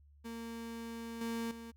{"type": "tone with level steps", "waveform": "35% pulse", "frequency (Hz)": 230, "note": "A#3", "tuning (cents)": -23, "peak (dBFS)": [-40, -34, -44], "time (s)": [0.24, 1.72], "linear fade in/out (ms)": 20, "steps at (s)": [1.21, 1.51], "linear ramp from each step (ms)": 2, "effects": ["added 72 Hz sine -59 dBFS peak until 1.76 s"]}